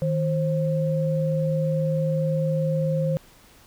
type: tone pair together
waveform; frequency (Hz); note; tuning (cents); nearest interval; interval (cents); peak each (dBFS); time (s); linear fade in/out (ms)
sine; 157.57 / 530; D#3 / C5; +22 / +22; octave + major sixth; 2100; -22 / -25; 0.02-3.17; 0
effects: pink hiss -53 dBFS RMS until 3.66 s